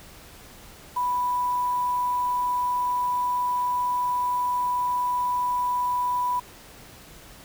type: tone with quantisation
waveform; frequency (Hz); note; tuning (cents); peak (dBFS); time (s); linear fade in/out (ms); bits
sine; 987.8; B5; 0; -22; 0.96-6.4; 10; 7
effects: pink hiss -47 dBFS RMS until 7.44 s